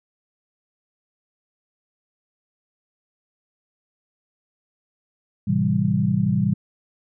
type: chord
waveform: sine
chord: A minor seventh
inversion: none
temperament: equal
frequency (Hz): 110 / 130.81 / 164.81 / 196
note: A2 / C3 / E3 / G3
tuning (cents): 0 / 0 / 0 / 0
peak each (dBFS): -25 / -24 / -23 / -21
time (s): 5.47-6.54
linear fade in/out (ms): 10
effects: none

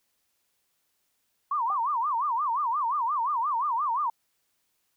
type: tone with vibrato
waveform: sine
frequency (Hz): 1051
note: C6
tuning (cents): +7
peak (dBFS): -24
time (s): 1.51-4.1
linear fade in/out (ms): 5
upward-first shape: sine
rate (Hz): 5.7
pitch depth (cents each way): 260
type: tone with exponential decay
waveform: sine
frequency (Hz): 784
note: G5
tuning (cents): 0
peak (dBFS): -29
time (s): 1.7-1.82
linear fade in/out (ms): 1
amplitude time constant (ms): 24
effects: white hiss -74 dBFS RMS until 4.96 s

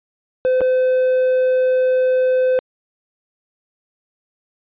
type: tone with dropouts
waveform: triangle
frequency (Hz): 512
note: C5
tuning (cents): -38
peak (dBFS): -11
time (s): 0.45-2.59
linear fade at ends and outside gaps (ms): 0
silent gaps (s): 0.607-0.615
effects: resampled to 8000 Hz

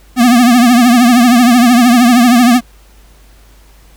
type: tone with vibrato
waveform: square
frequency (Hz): 242.4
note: B3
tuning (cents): -32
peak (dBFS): -5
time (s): 0.16-2.61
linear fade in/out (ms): 50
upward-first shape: triangle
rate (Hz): 13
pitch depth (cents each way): 110
effects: added 50 Hz sine -40 dBFS peak until 3.96 s + pink hiss -47 dBFS RMS until 3.96 s

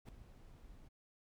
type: noise with ADSR envelope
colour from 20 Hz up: brown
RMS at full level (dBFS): -44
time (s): 0.05-0.89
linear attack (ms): 37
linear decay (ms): 3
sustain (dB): -13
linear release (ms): 19
effects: none

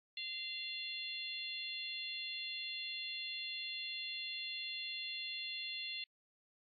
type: harmonic tone with a mistuned harmonic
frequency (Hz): 691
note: F5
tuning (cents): -19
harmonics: 3 / 4 / 5 / 6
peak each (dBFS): -50 / -45 / -45 / -46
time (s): 0.17-6.04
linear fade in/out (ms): 2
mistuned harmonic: 6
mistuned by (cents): +16
effects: AAC 48 kbps

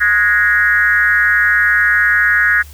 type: tone with frequency modulation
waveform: sine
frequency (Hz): 1661.2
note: G#6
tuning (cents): 0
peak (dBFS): -9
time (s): 0-2.63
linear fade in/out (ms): 20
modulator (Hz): 206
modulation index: 1.2
effects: added 73 Hz sine -34 dBFS peak until 2.73 s + white hiss -43 dBFS RMS until 2.73 s

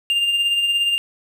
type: tone with tremolo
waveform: triangle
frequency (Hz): 2800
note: F7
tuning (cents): +4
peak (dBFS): -13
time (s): 0.1-0.98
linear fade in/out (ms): 0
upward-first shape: sine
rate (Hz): 17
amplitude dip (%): 40
effects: none

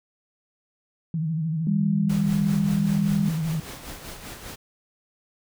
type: tone with vibrato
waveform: sine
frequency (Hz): 160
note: D#3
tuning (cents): +49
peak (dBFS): -23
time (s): 1.14-3.6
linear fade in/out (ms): 2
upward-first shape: sine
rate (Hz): 13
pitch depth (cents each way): 79
type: tone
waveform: sine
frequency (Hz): 201.5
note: G3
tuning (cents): +48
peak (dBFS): -21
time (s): 1.67-3.29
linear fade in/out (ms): 2
type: noise with tremolo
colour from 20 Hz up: pink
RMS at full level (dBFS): -37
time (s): 2.09-4.56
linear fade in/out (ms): 10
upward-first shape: sine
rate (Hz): 5.1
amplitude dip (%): 50
effects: none

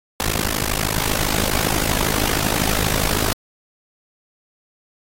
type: noise with amplitude modulation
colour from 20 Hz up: pink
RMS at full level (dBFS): -17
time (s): 0.2-3.33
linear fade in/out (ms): 0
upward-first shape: sine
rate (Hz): 52.6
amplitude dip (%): 95
effects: AAC 48 kbps

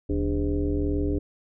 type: tone with frequency modulation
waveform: sine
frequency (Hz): 184.7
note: F#3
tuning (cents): -3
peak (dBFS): -22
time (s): 0.09-1.19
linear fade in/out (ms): 10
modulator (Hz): 109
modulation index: 2.2
effects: none

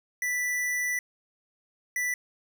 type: tone bursts at uneven times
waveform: square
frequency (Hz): 1975.5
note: B6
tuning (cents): 0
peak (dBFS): -27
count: 2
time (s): 0.22-0.99 / 1.96-2.14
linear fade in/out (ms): 2
effects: none

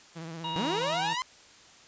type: tone with vibrato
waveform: sawtooth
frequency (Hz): 164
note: E3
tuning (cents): -9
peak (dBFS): -34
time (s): 0.15-1.15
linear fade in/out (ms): 20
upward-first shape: sine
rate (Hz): 16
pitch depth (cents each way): 51
type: harmonic tone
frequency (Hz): 950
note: A#5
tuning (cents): +33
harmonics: 1 / 3 / 4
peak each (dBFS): -33 / -38 / -39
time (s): 0.44-1.17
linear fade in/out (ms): 5
type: linear sweep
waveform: sawtooth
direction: up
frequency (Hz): 146.83 to 1046.5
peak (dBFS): -25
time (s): 0.56-1.22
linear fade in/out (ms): 0
effects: white hiss -54 dBFS RMS until 1.87 s + resampled to 16000 Hz

